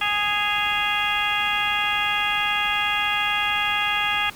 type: harmonic tone with a mistuned harmonic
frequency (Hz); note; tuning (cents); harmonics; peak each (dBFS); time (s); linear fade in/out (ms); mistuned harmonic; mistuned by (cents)
414.4; G#4; -4; 2 / 3 / 4 / 5 / 6 / 7 / 8; -28 / -28 / -28 / -28 / -28 / -28 / -28; 0.01-4.3; 5; 7; -74
effects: pink hiss -43 dBFS RMS until 4.35 s